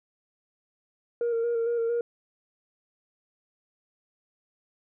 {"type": "tone with vibrato", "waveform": "sine", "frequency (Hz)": 466.2, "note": "A#4", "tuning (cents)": 0, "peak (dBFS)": -22, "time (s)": [1.21, 2.01], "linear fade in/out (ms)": 2, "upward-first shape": "square", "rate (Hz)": 4.4, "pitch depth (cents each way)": 24, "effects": ["tanh soft clip ceiling -22 dBFS"]}